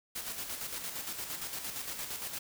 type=noise with tremolo; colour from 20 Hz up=white; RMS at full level=-38 dBFS; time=0.15-2.39 s; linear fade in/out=10 ms; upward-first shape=square; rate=8.7 Hz; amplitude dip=45%; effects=none